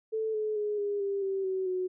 sine tone with pitch steps, 440 / 429 / 418.2 / 407.7 / 397.5 / 387.5 / 377.8 / 368.3 Hz, A4 / A4 / G#4 / G#4 / G4 / G4 / F#4 / F#4, 0 / -44 / +12 / -32 / +24 / -20 / +36 / -8 cents, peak -28 dBFS, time 0.12-1.88 s, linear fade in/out 20 ms, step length 220 ms, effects none

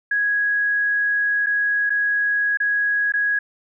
sine tone with dropouts, 1661.2 Hz, G#6, in tune, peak -17 dBFS, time 0.11-3.39 s, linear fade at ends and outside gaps 5 ms, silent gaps 1.462-1.467 / 1.896-1.902 / 2.573-2.601 / 3.122-3.137 s, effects none

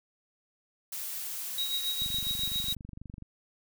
blue noise, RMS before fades -37 dBFS, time 0.92-2.75 s, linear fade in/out 5 ms
triangle tone with tremolo, 3817 Hz, A#7, 40 cents sharp, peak -26 dBFS, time 1.58-2.73 s, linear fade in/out 2 ms, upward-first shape triangle, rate 7.3 Hz, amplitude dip 70%
click train, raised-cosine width 5 ms, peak -31 dBFS, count 30, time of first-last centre 2.02-3.223 s, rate 24.1 Hz
effects none

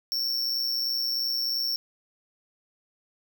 square tone with amplitude modulation, 5450 Hz, F8, 43 cents flat, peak -23 dBFS, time 0.12-1.76 s, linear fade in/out 0 ms, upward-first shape sine, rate 123 Hz, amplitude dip 65%, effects none

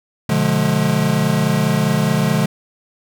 square chord, B diminished seventh, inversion none, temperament just, 123.47 / 148.16 / 177.8 / 213.4 Hz, B2 / D3 / F3 / Ab3, 0 / +16 / +31 / +47 cents, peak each -24 / -19 / -21 / -20 dBFS, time 0.29-2.46 s, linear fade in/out 5 ms, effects none

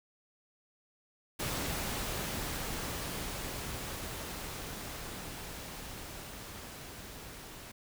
pink noise with level ramp, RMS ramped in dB -35 to -48 dBFS, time 1.39-7.72 s, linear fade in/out 10 ms, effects none

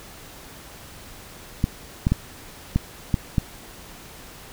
clicks, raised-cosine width 5 ms, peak -6 dBFS, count 6, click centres 1.641 / 2.069 / 2.12 / 2.76 / 3.142 / 3.382 s, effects pink hiss -43 dBFS RMS until 4.52 s

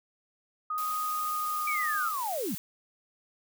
sine tone with pitch glide, 1244.5 to 1228.8 Hz, D#6 to D#6, 0 to -22 cents, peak -29 dBFS, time 0.7-2.09 s, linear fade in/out 5 ms, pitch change -22 cents, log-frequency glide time 0.94-1.74 s
blue noise, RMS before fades -39 dBFS, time 0.78-2.58 s, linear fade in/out 0 ms
sine linear sweep, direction down, 2349 to 151.4 Hz, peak -30 dBFS, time 1.67-2.55 s, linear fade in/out 5 ms
effects none

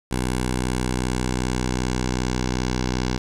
10% pulse tone with low-pass filter sweep, 62.6 Hz, B1, 24 cents sharp, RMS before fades -24 dBFS, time 0.11-3.18 s, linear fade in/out 5 ms, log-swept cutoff 9900 to 5700 Hz, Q 2, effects 8-bit

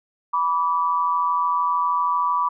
sine tone pair together, 983 / 1156 Hz, B5 / D6, -8 / -28 cents, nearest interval minor third, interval 280 cents, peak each -21 dBFS, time 0.33-2.49 s, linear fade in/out 10 ms, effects none

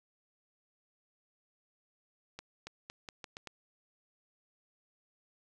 accelerating click train, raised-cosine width 0.2 ms, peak -26 dBFS, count 7, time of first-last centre 2.39-3.473 s, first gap 280 ms, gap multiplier 0.82, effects none

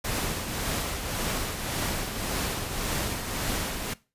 pink noise with tremolo, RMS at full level -28 dBFS, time 0.04-3.94 s, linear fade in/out 10 ms, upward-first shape triangle, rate 1.8 Hz, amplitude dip 50%, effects noise-tail reverb RT60 0.3 s tail -20 dB re dry + resampled to 32000 Hz

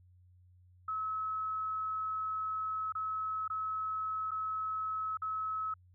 sine tone with dropouts, 1290 Hz, E6, 38 cents flat, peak -33 dBFS, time 0.88-5.74 s, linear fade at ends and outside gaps 5 ms, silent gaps 2.923-2.951 / 3.479-3.5 / 4.309-4.315 / 5.172-5.219 s, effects added 90 Hz sine -59 dBFS peak until 5.94 s

